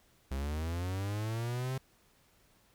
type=linear sweep; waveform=45% pulse; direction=up; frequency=65.41 to 133.2 Hz; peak=-33 dBFS; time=0.31-1.78 s; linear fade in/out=5 ms; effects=pink hiss -67 dBFS RMS until 2.74 s